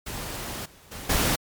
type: noise with level steps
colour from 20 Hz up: pink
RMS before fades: -34 / -52 / -38 / -23 dBFS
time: 0.06-1.36 s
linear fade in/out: 10 ms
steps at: 0.65 / 0.91 / 1.09 s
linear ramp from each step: 10 ms
effects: MP3 96 kbps